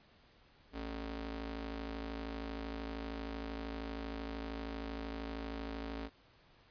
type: ring-modulated tone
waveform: sawtooth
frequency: 167.1 Hz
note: E3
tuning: 24 cents sharp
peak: -33 dBFS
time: 0.72-6.1 s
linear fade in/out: 50 ms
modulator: 110 Hz
effects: pink hiss -65 dBFS RMS until 6.7 s + resampled to 11025 Hz